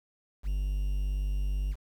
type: tone with quantisation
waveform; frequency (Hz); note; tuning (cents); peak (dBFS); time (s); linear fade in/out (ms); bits
triangle; 49; G1; 0; -25; 0.43-1.76; 50; 9
effects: none